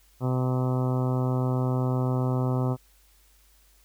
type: harmonic tone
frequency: 127.7 Hz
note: C3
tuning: 42 cents flat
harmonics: 1 / 2 / 3 / 4 / 5 / 6 / 7 / 8 / 9 / 10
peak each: -24 / -30 / -34 / -36 / -38 / -40 / -41 / -42 / -43 / -44 dBFS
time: 0.2-2.77 s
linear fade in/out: 50 ms
effects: added 50 Hz sine -59 dBFS peak until 3.84 s + white hiss -62 dBFS RMS until 3.84 s